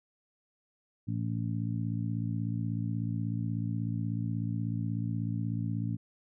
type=harmonic tone; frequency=56.4 Hz; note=A1; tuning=44 cents sharp; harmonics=2 / 3 / 4 / 5; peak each=-32 / -36 / -38 / -40 dBFS; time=1.07-5.97 s; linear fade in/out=20 ms; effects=none

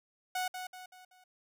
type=tone with echo; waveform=sawtooth; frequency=737 Hz; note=F#5; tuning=7 cents flat; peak=-28 dBFS; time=0.35-0.48 s; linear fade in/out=5 ms; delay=190 ms; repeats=4; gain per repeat=-7 dB; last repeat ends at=1.24 s; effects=none

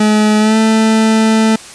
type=tone with pitch glide; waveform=40% pulse; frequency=213 to 220.6 Hz; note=G#3 to A3; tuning=+44 to +5 cents; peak=-7 dBFS; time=0-1.56 s; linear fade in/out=5 ms; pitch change=+61 cents; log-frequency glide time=0.39-0.57 s; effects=white hiss -33 dBFS RMS until 1.74 s + resampled to 22050 Hz

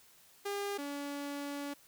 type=tone pair in turn; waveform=sawtooth; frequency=403.2 / 285.1 Hz; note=G4 / C#4; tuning=+49 / +49 cents; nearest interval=tritone; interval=600 cents; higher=first; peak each=-31 / -34 dBFS; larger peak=first; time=0.45-0.78 / 0.78-1.74 s; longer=second; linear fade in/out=10 ms; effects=white hiss -62 dBFS RMS until 1.87 s

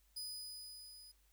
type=tone with level ramp; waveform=sawtooth; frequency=4978 Hz; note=D#8; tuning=in tune; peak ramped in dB=-39 to -53 dBFS; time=0.16-1.12 s; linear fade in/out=10 ms; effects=added 50 Hz sine -70 dBFS peak until 1.32 s + white hiss -75 dBFS RMS until 1.32 s

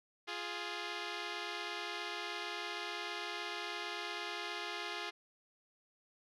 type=tone pair together; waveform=5% pulse; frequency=349.2 / 415.6 Hz; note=F4 / G#4; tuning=0 / +1 cents; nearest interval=minor third; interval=301 cents; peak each=-30 / -30 dBFS; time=0.27-5.11 s; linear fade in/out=20 ms; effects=low-pass 5000 Hz 12 dB/octave

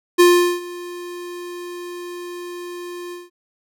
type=tone with ADSR envelope; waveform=square; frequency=352 Hz; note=F4; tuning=14 cents sharp; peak=-8 dBFS; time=0.18-3.3 s; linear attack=20 ms; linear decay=400 ms; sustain=-22 dB; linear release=180 ms; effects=none

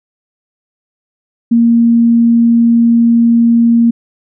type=tone; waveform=sine; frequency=233.1 Hz; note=A#3; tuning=in tune; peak=-5 dBFS; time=1.51-3.91 s; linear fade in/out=10 ms; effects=none

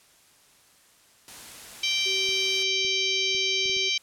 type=noise; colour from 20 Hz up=white; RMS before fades=-43 dBFS; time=1.28-2.63 s; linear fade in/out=0 ms
type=harmonic tone; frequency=780 Hz; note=G5; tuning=9 cents flat; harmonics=3 / 4 / 5 / 6 / 7 / 8; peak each=-29 / -27 / -30 / -34 / -34 / -35 dBFS; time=1.83-3.98 s; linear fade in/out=5 ms
type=tone; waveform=sine; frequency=383.2 Hz; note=G4; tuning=39 cents flat; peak=-34 dBFS; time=2.05-3.9 s; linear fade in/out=20 ms
type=clicks; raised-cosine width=3 ms; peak=-34 dBFS; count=6; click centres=2.29 / 2.849 / 3.349 / 3.657 / 3.697 / 3.767 s
effects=white hiss -58 dBFS RMS until 4.02 s + low-pass 11000 Hz 12 dB/octave

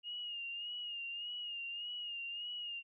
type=tone with vibrato; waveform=sine; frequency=2847 Hz; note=F7; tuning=33 cents sharp; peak=-40 dBFS; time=0.03-2.83 s; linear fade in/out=50 ms; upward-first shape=sine; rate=1.7 Hz; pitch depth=50 cents each way; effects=none

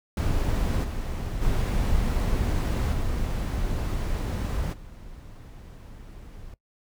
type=noise with level steps; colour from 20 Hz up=brown; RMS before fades=-24 / -30 / -24 / -27 / -43 dBFS; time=0.17-6.54 s; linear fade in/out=2 ms; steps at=0.83 / 1.41 / 2.92 / 4.72 s; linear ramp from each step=20 ms; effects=noise-tail reverb RT60 0.1 s tail -20 dB re dry

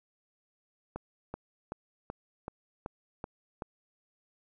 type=click train; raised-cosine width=1 ms; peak=-23 dBFS; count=8; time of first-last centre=0.96-3.622 s; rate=2.63 Hz; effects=none

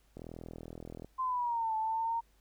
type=click train; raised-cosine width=2 ms; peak=-31 dBFS; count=37; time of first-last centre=0.17-1.046 s; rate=41.1 Hz
type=exponential two-way sweep; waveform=sine; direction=down then up; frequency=1047 to 873 to 928 Hz; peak=-30 dBFS; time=1.18-2.21 s; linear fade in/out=20 ms; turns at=1.76 s
effects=added 50 Hz sine -65 dBFS peak until 2.4 s + pink hiss -71 dBFS RMS until 2.4 s

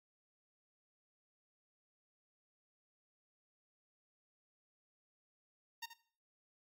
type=tone with echo; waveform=10% pulse; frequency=922 Hz; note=A#5; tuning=19 cents flat; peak=-33 dBFS; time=5.82-5.86 s; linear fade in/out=10 ms; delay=78 ms; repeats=1; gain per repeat=-10 dB; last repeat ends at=5.938 s; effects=noise-tail reverb RT60 0.5 s tail -18 dB re dry + MP3 96 kbps

